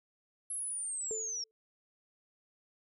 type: linear sweep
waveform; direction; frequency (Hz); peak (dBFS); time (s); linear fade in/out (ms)
sine; down; 11090 to 5420; -35; 0.5-1.44; 5
type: tone with exponential decay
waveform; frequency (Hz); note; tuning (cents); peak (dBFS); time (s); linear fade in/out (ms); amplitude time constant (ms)
sine; 441.1; A4; +4; -35; 1.11-1.51; 0; 85
effects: none